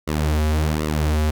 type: tone with flanger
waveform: sawtooth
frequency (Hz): 76.7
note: D#2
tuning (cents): -24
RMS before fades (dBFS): -20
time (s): 0.07-1.31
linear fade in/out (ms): 10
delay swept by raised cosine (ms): 1.2 to 6.6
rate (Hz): 1.3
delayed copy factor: -0.8
effects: none